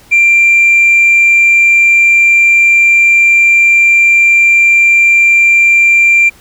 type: tone with tanh clipping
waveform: triangle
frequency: 2369 Hz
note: D7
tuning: 14 cents sharp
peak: -4 dBFS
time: 0.11-6.3 s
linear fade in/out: 20 ms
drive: 5 dB
effects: pink hiss -42 dBFS RMS until 6.4 s